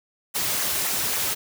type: noise with flanger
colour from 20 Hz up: white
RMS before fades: -25 dBFS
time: 0.34-1.35 s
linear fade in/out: 20 ms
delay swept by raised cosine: 0.21 to 4.31 ms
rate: 3.7 Hz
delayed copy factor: -0.5
effects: none